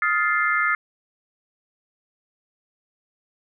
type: chord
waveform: sine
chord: F dominant seventh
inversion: third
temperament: just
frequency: 1257.2 / 1396.9 / 1746.1 / 2095 Hz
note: Eb6 / F6 / A6 / C7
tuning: +18 / 0 / -14 / +2 cents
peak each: -24 dBFS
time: 0.02-0.75 s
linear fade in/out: 2 ms
effects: none